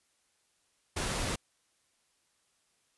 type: noise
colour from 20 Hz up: pink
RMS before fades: -33 dBFS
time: 0.96-1.36 s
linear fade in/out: 10 ms
effects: white hiss -73 dBFS RMS until 2.97 s + resampled to 24000 Hz